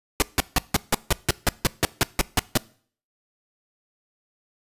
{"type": "noise bursts", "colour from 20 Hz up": "pink", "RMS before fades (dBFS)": -18, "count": 14, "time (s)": [0.2, 2.574], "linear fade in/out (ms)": 0, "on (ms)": 21, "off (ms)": 160, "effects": ["noise-tail reverb RT60 0.5 s tail -22 dB re dry", "resampled to 32000 Hz"]}